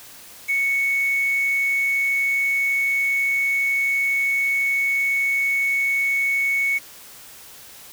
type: tone with quantisation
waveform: sine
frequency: 2217 Hz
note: C#7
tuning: in tune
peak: -18 dBFS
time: 0.48-6.79 s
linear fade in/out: 20 ms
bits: 6
effects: white hiss -43 dBFS RMS until 7.92 s